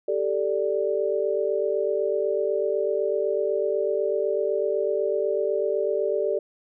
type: chord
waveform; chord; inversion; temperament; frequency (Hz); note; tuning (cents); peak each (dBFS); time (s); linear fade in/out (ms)
sine; G suspended second; none; equal; 392 / 440 / 587.3; G4 / A4 / D5; 0 / 0 / 0; -26; 0.08-6.39; 5
effects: none